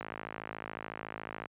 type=click train; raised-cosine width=0.5 ms; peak=-23 dBFS; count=79; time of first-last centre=0.01-1.457 s; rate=53.9 Hz; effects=high-pass 100 Hz 12 dB/octave + resampled to 8000 Hz